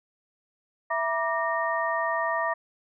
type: tone cluster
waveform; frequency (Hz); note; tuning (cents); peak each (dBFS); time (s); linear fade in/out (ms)
sine; 661 / 957 / 1178 / 1849; E5 / A#5 / D6 / A#6; +5 / +45 / +5 / -15; -29 / -30 / -30 / -30; 0.9-2.54; 10
effects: none